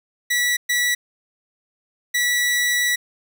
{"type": "tone bursts at uneven times", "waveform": "sawtooth", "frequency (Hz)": 1949, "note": "B6", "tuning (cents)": -23, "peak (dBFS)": -14, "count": 3, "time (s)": [[0.3, 0.57], [0.69, 0.95], [2.14, 2.96]], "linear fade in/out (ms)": 10, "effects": []}